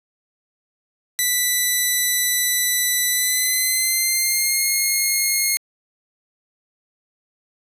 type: tone with pitch glide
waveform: 5% pulse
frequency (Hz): 1983 to 2150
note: B6 to C7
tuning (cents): +7 to +47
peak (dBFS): -7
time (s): 1.19-5.57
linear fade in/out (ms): 0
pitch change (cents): +140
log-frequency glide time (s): 3.09-4.67
effects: resampled to 32000 Hz